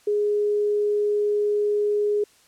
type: tone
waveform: sine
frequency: 415.3 Hz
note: G#4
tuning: in tune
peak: -19 dBFS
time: 0.07-2.24 s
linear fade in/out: 5 ms
effects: white hiss -57 dBFS RMS until 2.47 s + low-pass 10000 Hz 12 dB/octave

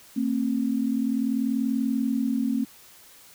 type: tone pair together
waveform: sine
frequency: 226.9 / 267.4 Hz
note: A#3 / C4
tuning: -47 / +38 cents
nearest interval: minor third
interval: 285 cents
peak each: -25 dBFS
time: 0.16-2.65 s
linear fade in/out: 10 ms
effects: white hiss -51 dBFS RMS until 3.34 s

